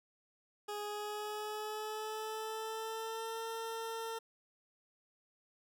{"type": "tone with pitch glide", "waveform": "20% pulse", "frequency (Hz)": [415.3, 452.9], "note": ["G#4", "A#4"], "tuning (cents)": [0, -50], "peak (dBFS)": -34, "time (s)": [0.68, 4.19], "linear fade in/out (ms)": 10, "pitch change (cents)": 150, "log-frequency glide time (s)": [0.82, 3.42], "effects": []}